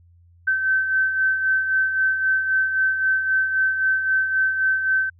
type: beating tone pair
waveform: sine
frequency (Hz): 1538 / 1541.8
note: G6 / G6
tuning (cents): -33 / -29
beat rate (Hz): 3.8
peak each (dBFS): -27 / -18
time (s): 0.47-5.1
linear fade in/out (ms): 10
effects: added 86 Hz sine -50 dBFS peak until 5.19 s